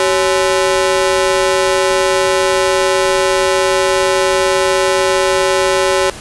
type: ring-modulated tone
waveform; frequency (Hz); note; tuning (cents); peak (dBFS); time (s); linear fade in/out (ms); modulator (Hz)
sawtooth; 469.3; A#4; +12; -4; 0-6.1; 2; 87.8
effects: pink hiss -31 dBFS RMS until 6.2 s + resampled to 24000 Hz